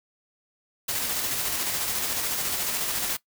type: noise with tremolo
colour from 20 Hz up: white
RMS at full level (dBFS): -27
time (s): 0.88-3.17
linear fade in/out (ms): 10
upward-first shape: square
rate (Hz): 14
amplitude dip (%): 25
effects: noise-tail reverb RT60 0.1 s tail -19 dB re dry